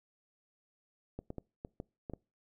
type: clicks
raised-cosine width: 2 ms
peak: -27 dBFS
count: 7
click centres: 1.19 / 1.304 / 1.383 / 1.649 / 1.801 / 2.098 / 2.136 s
effects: noise-tail reverb RT60 0.3 s tail -25 dB re dry